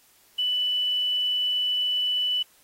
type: tone with quantisation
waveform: sine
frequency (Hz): 2980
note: F#7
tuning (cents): +12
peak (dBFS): -22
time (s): 0.38-2.43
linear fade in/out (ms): 10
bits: 8
effects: white hiss -59 dBFS RMS until 2.63 s + AAC 48 kbps